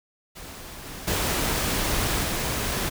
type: noise with level steps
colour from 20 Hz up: pink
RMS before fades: -40 / -38 / -25 / -27 dBFS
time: 0.35-2.9 s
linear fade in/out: 20 ms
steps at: 0.85 / 1.07 / 2.23 s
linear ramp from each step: 10 ms
effects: none